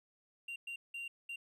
triangle tone bursts at uneven times, 2769 Hz, F7, 15 cents flat, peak -39 dBFS, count 4, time 0.48-0.56 / 0.67-0.76 / 0.94-1.08 / 1.29-1.36 s, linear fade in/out 5 ms, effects resampled to 32000 Hz

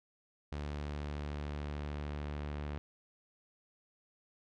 sawtooth tone with low-pass filter sweep, 73.42 Hz, D2, in tune, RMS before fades -40 dBFS, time 0.52-2.78 s, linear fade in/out 0 ms, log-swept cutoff 4900 to 3000 Hz, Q 0.8, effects none

